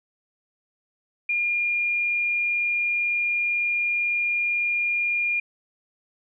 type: tone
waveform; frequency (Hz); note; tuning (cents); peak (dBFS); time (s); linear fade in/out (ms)
sine; 2414; D7; +47; -21; 1.29-5.4; 5
effects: none